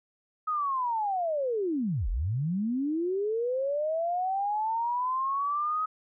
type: linear two-way sweep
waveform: sine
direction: down then up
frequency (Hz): 1272 to 35.97 to 1272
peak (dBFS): -26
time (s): 0.47-5.86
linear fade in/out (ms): 10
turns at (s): 2.09
effects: none